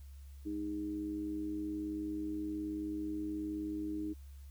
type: tone with amplitude modulation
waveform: sine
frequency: 311.1 Hz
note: D#4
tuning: in tune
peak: -33 dBFS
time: 0.45-4.14 s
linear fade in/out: 20 ms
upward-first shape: sine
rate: 98.8 Hz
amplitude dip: 60%
effects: added 69 Hz sine -48 dBFS peak until 4.5 s + white hiss -68 dBFS RMS until 4.5 s